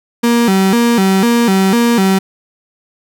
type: tone with vibrato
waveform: 35% pulse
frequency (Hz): 212.6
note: G#3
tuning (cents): +41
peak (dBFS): -7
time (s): 0.23-2.19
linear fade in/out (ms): 10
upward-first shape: square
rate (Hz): 2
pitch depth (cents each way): 180
effects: none